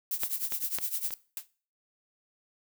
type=noise with tremolo; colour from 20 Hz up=violet; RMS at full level=-29 dBFS; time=0.11-1.14 s; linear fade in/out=2 ms; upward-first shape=triangle; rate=9.8 Hz; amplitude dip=90%
type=clicks; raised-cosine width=0.2 ms; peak=-15 / -20 / -16 / -24 dBFS; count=4; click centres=0.234 / 0.522 / 0.786 / 1.107 s
type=noise with exponential decay; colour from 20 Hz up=blue; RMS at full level=-32 dBFS; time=1.37-1.47 s; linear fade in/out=1 ms; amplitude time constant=21 ms
effects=noise-tail reverb RT60 0.4 s tail -19 dB re dry